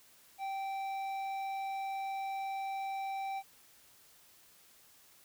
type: tone with tanh clipping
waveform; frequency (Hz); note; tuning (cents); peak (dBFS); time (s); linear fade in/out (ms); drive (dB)
sine; 779; G5; -11; -37; 0.38-3.43; 50; 10
effects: white hiss -62 dBFS RMS until 5.24 s